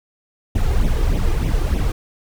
brown noise with flanger, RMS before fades -17 dBFS, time 0.55-1.92 s, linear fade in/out 5 ms, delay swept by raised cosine 0.32 to 2.52 ms, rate 3.3 Hz, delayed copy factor +0.7, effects none

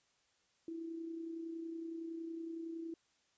sine tone with amplitude modulation, 329.6 Hz, E4, in tune, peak -39 dBFS, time 0.68-2.94 s, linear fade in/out 2 ms, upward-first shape sine, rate 30.8 Hz, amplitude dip 45%, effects white hiss -75 dBFS RMS until 3.37 s + resampled to 16000 Hz

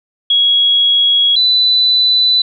sine tone pair in turn, 3322 / 3991 Hz, G#7 / B7, 0 / +17 cents, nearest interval minor third, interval 317 cents, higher second, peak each -8 dBFS, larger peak neither, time 0.3-1.36 / 1.36-2.42 s, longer neither, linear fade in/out 5 ms, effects none

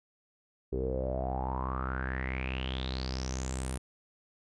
sawtooth tone with low-pass filter sweep, 64.7 Hz, C2, 19 cents flat, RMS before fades -34 dBFS, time 0.72-3.78 s, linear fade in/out 10 ms, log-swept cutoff 400 to 9900 Hz, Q 8.9, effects none

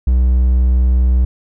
triangle tone, 62.5 Hz, B1, 21 cents sharp, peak -7 dBFS, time 0.07-1.25 s, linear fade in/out 5 ms, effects none

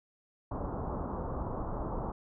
pink low-pass noise, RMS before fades -36 dBFS, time 0.51-2.12 s, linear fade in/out 5 ms, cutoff 1200 Hz, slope 48 dB/octave, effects none

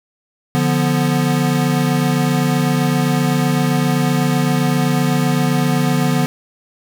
square chord, B diminished, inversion first, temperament equal, 146.83 / 174.61 / 246.9 Hz, D3 / F3 / B3, 0 / 0 / 0 cents, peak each -18 / -20 / -19 dBFS, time 0.55-6.26 s, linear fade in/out 0 ms, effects none

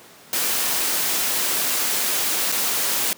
white noise with dropouts, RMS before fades -22 dBFS, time 0.33-3.13 s, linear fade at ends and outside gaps 1 ms, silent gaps 2.518-2.523 s, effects pink hiss -46 dBFS RMS until 3.17 s + high-pass 200 Hz 12 dB/octave

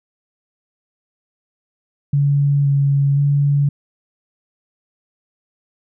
sine tone with pitch steps, 142.1 / 140.1 / 142.6 Hz, C#3 / C#3 / C#3, +43 / +19 / +49 cents, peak -12 dBFS, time 2.13-3.69 s, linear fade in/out 5 ms, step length 520 ms, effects none

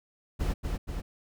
brown noise with echo, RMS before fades -28 dBFS, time 0.39-0.54 s, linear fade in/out 20 ms, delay 240 ms, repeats 2, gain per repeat -3 dB, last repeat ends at 1.02 s, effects none

